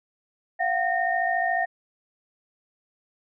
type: tone cluster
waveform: sine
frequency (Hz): 692 / 746 / 1836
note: F5 / F#5 / A#6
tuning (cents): -16 / +14 / -27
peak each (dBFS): -26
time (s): 0.59-1.66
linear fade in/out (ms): 20
effects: none